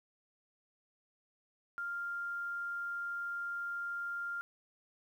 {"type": "tone with quantisation", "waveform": "sine", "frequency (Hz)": 1396.9, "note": "F6", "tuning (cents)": 0, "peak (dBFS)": -36, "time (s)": [1.78, 4.41], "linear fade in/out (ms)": 0, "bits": 11, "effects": []}